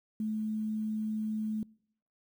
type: tone with quantisation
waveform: sine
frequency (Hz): 216.2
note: A3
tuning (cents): -30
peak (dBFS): -30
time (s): 0.2-1.63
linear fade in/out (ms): 2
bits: 10
effects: noise-tail reverb RT60 0.7 s tail -26 dB re dry